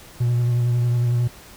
triangle tone with vibrato, 120.7 Hz, B2, 39 cents flat, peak -14 dBFS, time 0.2-1.28 s, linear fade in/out 10 ms, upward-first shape triangle, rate 11 Hz, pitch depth 27 cents each way, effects tanh soft clip ceiling -10 dBFS + pink hiss -44 dBFS RMS until 1.56 s

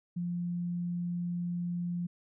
sine tone, 174.61 Hz, F3, in tune, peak -31 dBFS, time 0.16-2.07 s, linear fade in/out 10 ms, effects none

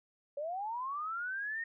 sine linear sweep, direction up, 554.4 to 1864.7 Hz, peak -35 dBFS, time 0.37-1.64 s, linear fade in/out 5 ms, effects none

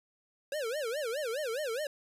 square tone with vibrato, 523.3 Hz, C5, in tune, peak -33 dBFS, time 0.52-1.87 s, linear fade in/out 2 ms, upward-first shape sine, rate 4.8 Hz, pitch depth 290 cents each way, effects resampled to 32000 Hz

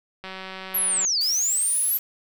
click train, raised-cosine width 0.3 ms, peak -20 dBFS, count 154, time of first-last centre 0.24-1.05 s, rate 189 Hz
sine linear two-way sweep, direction down then up, 11980 to 4351 to 11980 Hz, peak -20 dBFS, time 0.74-1.98 s, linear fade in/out 10 ms, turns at 1.19 s
blue noise, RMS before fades -35 dBFS, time 1.21-1.99 s, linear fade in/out 2 ms
effects none

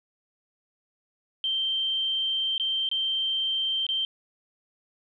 sine tone with dropouts, 3136 Hz, G7, in tune, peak -24 dBFS, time 1.44-4.05 s, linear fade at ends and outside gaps 1 ms, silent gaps 2.58-2.598 / 2.89-2.914 / 3.866-3.889 s, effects 11-bit

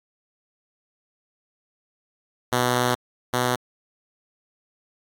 5% pulse tone pair in turn, 123.47 / 124.06 Hz, B2 / B2, 0 / +8 cents, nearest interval unison, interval 8 cents, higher second, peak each -8 / -9 dBFS, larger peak first, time 2.52-2.95 / 3.33-3.56 s, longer first, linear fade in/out 10 ms, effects AAC 64 kbps

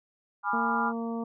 sine chord, G# diminished seventh, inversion none, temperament equal with one note detuned, 830.6 / 987.8 / 1193.1 / 1396.9 Hz, G#5 / B5 / D6 / F6, 0 / 0 / +27 / 0 cents, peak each -31 dBFS, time 0.43-0.93 s, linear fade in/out 50 ms
harmonic tone, 230.3 Hz, A#3, 21 cents flat, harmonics 1 / 2 / 3 / 4 / 5, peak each -31 / -37 / -41 / -43 / -45 dBFS, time 0.53-1.24 s, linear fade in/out 5 ms
effects none

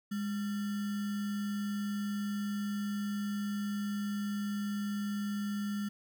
sine tone with sample-and-hold, 204.9 Hz, G#3, 23 cents flat, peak -32 dBFS, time 0.11-5.89 s, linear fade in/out 10 ms, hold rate 1575 Hz, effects none

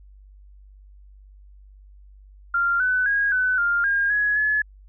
sine tone with pitch steps, 1390 / 1503 / 1640 / 1505 / 1401 / 1617 / 1677 / 1708 Hz, F6 / F#6 / G#6 / F#6 / F6 / G#6 / G#6 / G#6, -9 / +27 / -22 / +29 / +5 / -47 / +16 / +48 cents, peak -18 dBFS, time 2.54-4.62 s, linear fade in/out 5 ms, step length 260 ms, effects added 49 Hz sine -45 dBFS peak until 4.88 s

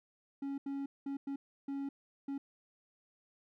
triangle tone bursts at uneven times, 277.2 Hz, C#4, in tune, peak -34 dBFS, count 6, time 0.42-0.58 / 0.66-0.86 / 1.06-1.17 / 1.27-1.36 / 1.68-1.89 / 2.28-2.38 s, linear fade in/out 5 ms, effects none

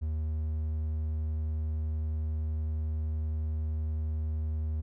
triangle tone, 77.7 Hz, D#2, 2 cents flat, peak -27 dBFS, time 0.01-4.82 s, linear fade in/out 20 ms, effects none

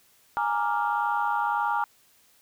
sine chord, Bb dominant seventh, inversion third, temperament equal, 830.6 / 932.3 / 1174.7 / 1396.9 Hz, Ab5 / Bb5 / D6 / F6, 0 / 0 / 0 / 0 cents, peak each -27 / -27 / -31 / -30 dBFS, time 0.37-1.84 s, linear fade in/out 0 ms, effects tanh soft clip ceiling -14 dBFS + white hiss -61 dBFS RMS until 2.41 s

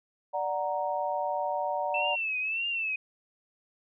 sine chord, D augmented, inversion none, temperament equal, 587.3 / 740 / 932.3 Hz, D5 / F#5 / A#5, 0 / 0 / 0 cents, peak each -32 dBFS, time 0.33-2.16 s, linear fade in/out 20 ms
sine tone with vibrato, 2646 Hz, E7, 6 cents sharp, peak -28 dBFS, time 1.94-2.96 s, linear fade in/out 5 ms, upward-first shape triangle, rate 1.7 Hz, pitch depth 110 cents each way
effects none

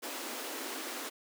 pink high-pass noise, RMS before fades -40 dBFS, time 0.02-1.1 s, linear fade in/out 20 ms, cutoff 240 Hz, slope 96 dB/octave, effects none

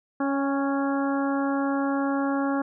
harmonic tone with a mistuned harmonic, 277.2 Hz, C#4, in tune, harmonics 1 / 2 / 3 / 4 / 5 / 6, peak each -24 / -31 / -32 / -34 / -35 / -39 dBFS, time 0.2-2.62 s, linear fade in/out 5 ms, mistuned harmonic 3, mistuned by -18 cents, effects none

